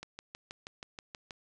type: click train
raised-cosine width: 0.2 ms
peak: -25 dBFS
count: 9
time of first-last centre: 0.03-1.308 s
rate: 6.26 Hz
effects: resampled to 22050 Hz